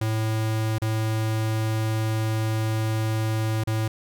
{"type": "tone with dropouts", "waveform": "square", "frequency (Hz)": 110.1, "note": "A2", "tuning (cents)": 2, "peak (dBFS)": -23, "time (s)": [0.01, 3.88], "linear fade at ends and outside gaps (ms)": 5, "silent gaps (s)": [[0.784, 0.818], [3.638, 3.672]], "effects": []}